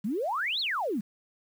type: exponential two-way sweep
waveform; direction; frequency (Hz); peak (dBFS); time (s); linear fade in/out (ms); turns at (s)
sine; up then down; 185 to 4435 to 185; -27; 0.04-1.01; 10; 0.6
effects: 9-bit